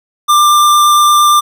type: tone with vibrato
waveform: square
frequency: 1189 Hz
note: D6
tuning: 21 cents sharp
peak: -6 dBFS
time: 0.28-1.41 s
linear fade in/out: 20 ms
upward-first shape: triangle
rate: 8.7 Hz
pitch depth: 9 cents each way
effects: none